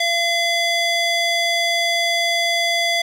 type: tone with band-pass filter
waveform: square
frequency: 682 Hz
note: F5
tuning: 41 cents flat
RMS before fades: -19 dBFS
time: 0-3.02 s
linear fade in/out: 5 ms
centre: 3300 Hz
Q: 1.1
effects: none